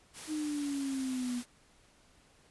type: noise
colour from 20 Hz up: white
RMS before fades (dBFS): -45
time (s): 0.13-1.46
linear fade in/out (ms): 50
type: exponential sweep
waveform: sine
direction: down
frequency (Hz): 312 to 240.5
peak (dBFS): -32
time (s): 0.27-1.43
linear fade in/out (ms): 50
effects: pink hiss -64 dBFS RMS until 2.5 s + resampled to 24000 Hz